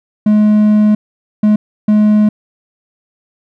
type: tone bursts at uneven times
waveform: triangle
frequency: 211.5 Hz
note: G#3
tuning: 32 cents sharp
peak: -4 dBFS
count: 3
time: 0.26-0.95 / 1.43-1.56 / 1.88-2.29 s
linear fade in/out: 5 ms
effects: none